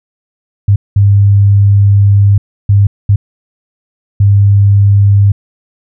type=tone bursts at uneven times; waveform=sine; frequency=100.5 Hz; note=G2; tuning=44 cents sharp; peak=-3 dBFS; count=5; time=0.68-0.76 / 0.96-2.38 / 2.69-2.87 / 3.09-3.16 / 4.2-5.32 s; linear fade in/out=5 ms; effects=none